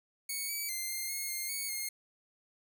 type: tone with pitch steps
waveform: 5% pulse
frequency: 2225 / 2288 / 2088 / 2105 / 2156 / 2120 / 2226 / 2135 Hz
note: C#7 / D7 / C7 / C7 / C#7 / C7 / C#7 / C7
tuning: +6 / -46 / -4 / +10 / -49 / +22 / +7 / +34 cents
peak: -25 dBFS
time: 0.29-1.89 s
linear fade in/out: 5 ms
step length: 200 ms
effects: none